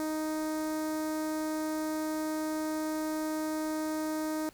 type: tone with notch filter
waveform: sawtooth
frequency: 311.1 Hz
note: D#4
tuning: in tune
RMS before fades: -33 dBFS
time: 0-4.49 s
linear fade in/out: 0 ms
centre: 2900 Hz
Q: 0.75
effects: pink hiss -59 dBFS RMS until 4.53 s